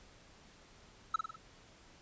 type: tone with echo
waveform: triangle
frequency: 1307 Hz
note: E6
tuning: 15 cents flat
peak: -25 dBFS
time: 1.14-1.16 s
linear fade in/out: 5 ms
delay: 50 ms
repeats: 4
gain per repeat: -5 dB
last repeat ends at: 1.36 s
effects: pink hiss -60 dBFS RMS until 2.01 s + resampled to 16000 Hz